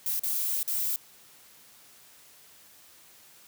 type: noise with dropouts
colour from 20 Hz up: violet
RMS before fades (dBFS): -29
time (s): 0.06-0.96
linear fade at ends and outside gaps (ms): 1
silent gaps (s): 0.194-0.235 / 0.63-0.677
effects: white hiss -55 dBFS RMS until 3.47 s + high-pass 60 Hz 12 dB/octave